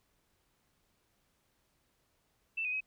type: tone with pitch steps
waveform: sine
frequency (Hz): 2661 / 2495 / 2541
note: E7 / D#7 / D#7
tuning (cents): +16 / +4 / +36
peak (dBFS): -32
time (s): 2.57-2.807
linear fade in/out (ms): 10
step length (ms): 79
effects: pink hiss -75 dBFS RMS until 2.86 s